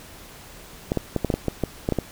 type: clicks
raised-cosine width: 2 ms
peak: -8 dBFS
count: 11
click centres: 0.919 / 0.973 / 1.163 / 1.247 / 1.302 / 1.34 / 1.483 / 1.637 / 1.889 / 1.923 / 1.987 s
effects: pink hiss -44 dBFS RMS until 2.11 s